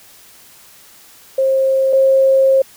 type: tone pair in turn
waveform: sine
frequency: 533 / 535 Hz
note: C5 / C5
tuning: +32 / +38 cents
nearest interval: unison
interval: 6 cents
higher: second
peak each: -11 / -8 dBFS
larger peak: second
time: 1.38-1.93 / 1.93-2.62 s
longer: second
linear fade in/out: 5 ms
effects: white hiss -44 dBFS RMS until 2.76 s